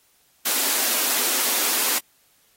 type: high-pass noise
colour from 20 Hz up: white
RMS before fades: -22 dBFS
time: 0.45-1.99 s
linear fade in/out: 10 ms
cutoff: 220 Hz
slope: 96 dB/octave
effects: white hiss -61 dBFS RMS until 2.56 s + AAC 48 kbps